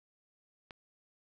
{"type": "click", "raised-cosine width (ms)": 0.3, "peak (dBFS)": -30, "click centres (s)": 0.708, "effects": []}